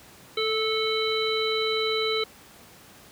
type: harmonic tone with a mistuned harmonic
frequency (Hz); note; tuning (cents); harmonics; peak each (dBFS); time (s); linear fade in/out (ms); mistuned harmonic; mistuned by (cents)
440; A4; 0; 1 / 3 / 5 / 7 / 9; -26 / -32 / -32 / -33 / -29; 0.37-2.24; 5; 3; -16
effects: pink hiss -50 dBFS RMS until 3.11 s + high-pass 80 Hz 12 dB/octave